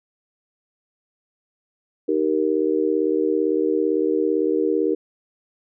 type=chord; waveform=sine; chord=Eb major; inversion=none; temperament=just; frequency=311.1 / 388.9 / 466.7 Hz; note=Eb4 / G4 / Bb4; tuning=0 / -14 / +2 cents; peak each=-22 dBFS; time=2.08-4.95 s; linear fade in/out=10 ms; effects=none